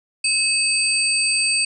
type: tone cluster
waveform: sine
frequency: 2577 / 4625 / 8460 Hz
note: E7 / D8 / C9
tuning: -40 / -27 / +18 cents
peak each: -21 dBFS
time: 0.24-1.65 s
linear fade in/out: 5 ms
effects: none